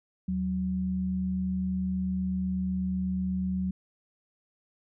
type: tone pair together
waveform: sine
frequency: 77.78 / 186.01 Hz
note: D#2 / F#3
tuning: 0 / +9 cents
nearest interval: octave + minor third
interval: 1509 cents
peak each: -36 / -27 dBFS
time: 0.28-3.71 s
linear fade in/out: 5 ms
effects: none